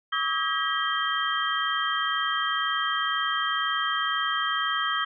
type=tone cluster; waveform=sine; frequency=1138 / 1280 / 1623 / 1917 / 3166 Hz; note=C#6 / D#6 / G#6 / A#6 / G7; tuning=+45 / +49 / -40 / +48 / +17 cents; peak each=-32 / -28 / -31 / -32 / -30 dBFS; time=0.12-5.05 s; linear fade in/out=10 ms; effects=none

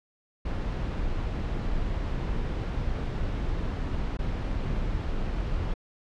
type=noise with dropouts; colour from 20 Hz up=brown; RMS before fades=-29 dBFS; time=0.45-5.74 s; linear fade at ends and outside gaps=5 ms; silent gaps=4.171-4.189 s; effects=low-pass 4000 Hz 12 dB/octave

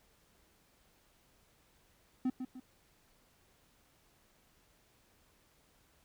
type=tone with echo; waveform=triangle; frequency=256 Hz; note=C4; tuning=38 cents flat; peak=-27 dBFS; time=2.25-2.3 s; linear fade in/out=5 ms; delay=150 ms; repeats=2; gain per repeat=-8 dB; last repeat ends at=2.6 s; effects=pink hiss -69 dBFS RMS until 6.04 s

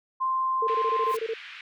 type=tone; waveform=sine; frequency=1046.5 Hz; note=C6; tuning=in tune; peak=-23 dBFS; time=0.2-1.16 s; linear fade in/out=20 ms
type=tone bursts; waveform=sine; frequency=449.8 Hz; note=A4; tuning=38 cents sharp; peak=-26 dBFS; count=10; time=0.62-1.339 s; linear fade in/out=5 ms; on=53 ms; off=21 ms
type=band-pass noise; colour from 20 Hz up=white; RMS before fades=-43 dBFS; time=0.68-1.61 s; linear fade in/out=2 ms; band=1500 to 2900 Hz; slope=24 dB/octave
type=noise with exponential growth; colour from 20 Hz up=white; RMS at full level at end=-38 dBFS; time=0.99-1.17 s; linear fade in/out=5 ms; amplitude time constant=37 ms
effects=none

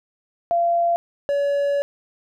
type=tone pair in turn; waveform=sine / triangle; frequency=686 / 567.5 Hz; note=F5 / C#5; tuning=-31 / +41 cents; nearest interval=minor third; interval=328 cents; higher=first; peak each=-16 dBFS; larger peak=neither; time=0.51-0.96 / 1.29-1.82 s; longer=second; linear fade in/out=0 ms; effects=none

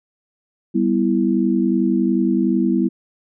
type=chord; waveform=sine; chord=E minor; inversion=first; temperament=equal; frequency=196 / 246.9 / 329.6 Hz; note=G3 / B3 / E4; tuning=0 / 0 / 0 cents; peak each=-19 dBFS; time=0.74-2.89 s; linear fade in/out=20 ms; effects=none

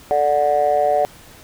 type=chord; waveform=sine; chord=D major; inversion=second; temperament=just; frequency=440.5 / 587.3 / 734.2 Hz; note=A4 / D5 / F#5; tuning=+2 / 0 / -14 cents; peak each=-22 / -16 / -16 dBFS; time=0.11-1.05 s; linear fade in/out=0 ms; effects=tanh soft clip ceiling -7 dBFS + pink hiss -44 dBFS RMS until 1.43 s

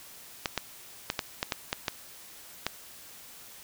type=clicks; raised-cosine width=0.2 ms; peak=-10 dBFS; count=9; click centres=0.458 / 0.577 / 1.101 / 1.192 / 1.429 / 1.522 / 1.729 / 1.882 / 2.666 s; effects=white hiss -49 dBFS RMS until 3.63 s

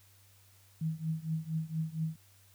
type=tone with tremolo; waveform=sine; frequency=159.7 Hz; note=D#3; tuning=45 cents sharp; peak=-28 dBFS; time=0.81-2.16 s; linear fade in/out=5 ms; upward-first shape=triangle; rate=4.3 Hz; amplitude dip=95%; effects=added 97 Hz sine -62 dBFS peak until 2.54 s + white hiss -64 dBFS RMS until 2.54 s

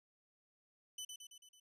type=tone with echo; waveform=20% pulse; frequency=3005 Hz; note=F#7; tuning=26 cents sharp; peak=-38 dBFS; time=0.98-1.05 s; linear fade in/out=5 ms; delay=110 ms; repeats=5; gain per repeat=-4 dB; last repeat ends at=1.6 s; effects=resampled to 32000 Hz

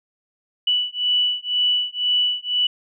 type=beating tone pair; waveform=sine; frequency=2960 / 2962 Hz; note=F#7 / F#7; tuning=0 / +1 cents; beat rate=2 Hz; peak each=-21 / -21 dBFS; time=0.67-2.67 s; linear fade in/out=5 ms; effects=none

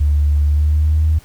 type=tone with pitch glide; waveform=sine; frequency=73.42 to 78.24 Hz; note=D2 to D#2; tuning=0 to +10 cents; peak=-10 dBFS; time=0-1.19 s; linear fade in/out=10 ms; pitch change=+110 cents; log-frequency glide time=0.45-1.07 s; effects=tanh soft clip ceiling -6 dBFS + pink hiss -46 dBFS RMS until 1.24 s

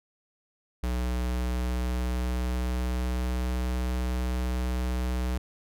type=tone with pitch glide; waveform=square; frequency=61.4 to 62.22 Hz; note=B1 to B1; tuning=-9 to +14 cents; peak=-27 dBFS; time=0.83-5.38 s; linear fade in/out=5 ms; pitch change=+23 cents; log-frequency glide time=1-3.51 s; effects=none

